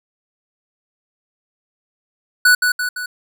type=tone with echo; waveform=square; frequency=1480 Hz; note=F#6; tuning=in tune; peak=-9 dBFS; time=2.45-2.55 s; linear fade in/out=5 ms; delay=170 ms; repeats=3; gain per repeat=-5 dB; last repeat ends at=3.06 s; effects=none